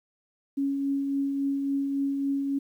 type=tone with tremolo; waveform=sine; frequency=277.2 Hz; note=C#4; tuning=in tune; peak=-23 dBFS; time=0.57-2.59 s; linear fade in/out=10 ms; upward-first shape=triangle; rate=3.6 Hz; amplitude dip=35%; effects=10-bit